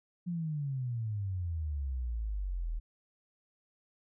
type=exponential sweep; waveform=sine; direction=down; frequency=179.3 to 38.44 Hz; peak=-32 dBFS; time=0.26-2.8 s; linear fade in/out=20 ms; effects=none